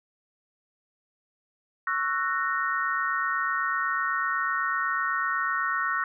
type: chord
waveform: sine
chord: F# dominant seventh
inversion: second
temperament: just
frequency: 1110 / 1332 / 1480 / 1850 Hz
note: C#6 / E6 / F#6 / A#6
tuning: +2 / +18 / 0 / -14 cents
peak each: -30 dBFS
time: 1.87-6.04 s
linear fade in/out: 2 ms
effects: none